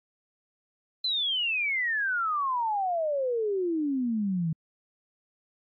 sine exponential sweep, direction down, 4119 to 155.56 Hz, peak -25 dBFS, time 1.04-4.53 s, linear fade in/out 5 ms, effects AAC 64 kbps

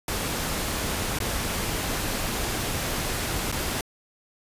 pink noise with dropouts, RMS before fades -28 dBFS, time 0.08-3.81 s, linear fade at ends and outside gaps 2 ms, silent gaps 1.188-1.202 / 3.517-3.524 s, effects resampled to 32000 Hz

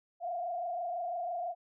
sine tone with frequency modulation, 698.5 Hz, F5, in tune, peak -33 dBFS, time 0.2-1.55 s, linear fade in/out 50 ms, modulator 26 Hz, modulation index 1.2, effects none

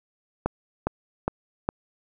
click train, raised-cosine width 1 ms, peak -9 dBFS, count 4, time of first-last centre 0.46-1.69 s, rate 2.44 Hz, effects none

